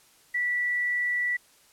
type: tone with quantisation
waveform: sine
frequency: 1957 Hz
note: B6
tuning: 16 cents flat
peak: -24 dBFS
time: 0.34-1.37 s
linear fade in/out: 10 ms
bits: 9
effects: white hiss -59 dBFS RMS until 1.72 s + low-pass 12000 Hz 12 dB/octave